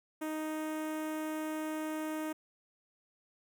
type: tone with notch filter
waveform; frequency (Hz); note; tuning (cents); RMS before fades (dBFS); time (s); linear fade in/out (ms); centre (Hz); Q
sawtooth; 311.1; D#4; 0; -37; 0.21-2.33; 10; 4400; 0.8
effects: none